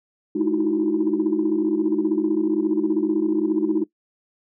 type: tone cluster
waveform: sine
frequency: 211.3 / 309.1 / 324.3 / 340.7 / 371.3 Hz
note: G#3 / D#4 / E4 / F4 / F#4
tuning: +30 / -11 / -28 / -43 / +6 cents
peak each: -28 / -21 / -22 / -28 / -25 dBFS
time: 0.35-3.84 s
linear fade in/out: 10 ms
effects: noise-tail reverb RT60 0.1 s tail -19 dB re dry + tanh soft clip ceiling -11 dBFS